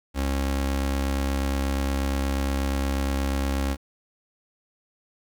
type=tone pair together; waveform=sawtooth; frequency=68.4 / 136.8 Hz; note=C#2 / C#3; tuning=-23 / -23 cents; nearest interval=octave; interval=1200 cents; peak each=-19 / -26 dBFS; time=0.14-3.77 s; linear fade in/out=50 ms; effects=9-bit